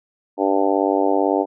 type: harmonic tone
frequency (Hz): 98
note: G2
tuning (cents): 0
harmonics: 3 / 4 / 5 / 6 / 7 / 8 / 9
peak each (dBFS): -21 / -22 / -23 / -24 / -24 / -25 / -26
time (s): 0.37-1.46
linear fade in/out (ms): 50
effects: none